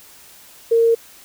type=tone; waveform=sine; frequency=460 Hz; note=A#4; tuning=23 cents flat; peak=-11 dBFS; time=0.71-0.95 s; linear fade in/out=10 ms; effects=white hiss -45 dBFS RMS until 1.24 s